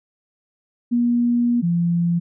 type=tone pair in turn; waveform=sine; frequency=239.5 / 171.37 Hz; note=A#3 / F3; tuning=+47 / -32 cents; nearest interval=tritone; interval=579 cents; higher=first; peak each=-15 / -16 dBFS; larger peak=first; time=0.91-1.62 / 1.62-2.2 s; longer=first; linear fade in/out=20 ms; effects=none